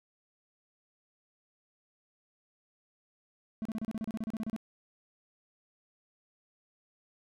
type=tone bursts; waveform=triangle; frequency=220 Hz; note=A3; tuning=in tune; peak=-30 dBFS; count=15; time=3.62-4.563 s; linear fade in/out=0 ms; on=33 ms; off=32 ms; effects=none